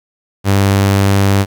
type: tone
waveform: sawtooth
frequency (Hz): 98.7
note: G2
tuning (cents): +12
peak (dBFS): -5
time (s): 0.44-1.46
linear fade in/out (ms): 50
effects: 7-bit